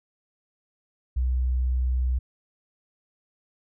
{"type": "tone", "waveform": "sine", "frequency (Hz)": 63, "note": "B1", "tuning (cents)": 35, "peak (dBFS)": -21, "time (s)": [1.16, 2.19], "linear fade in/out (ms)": 10, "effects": []}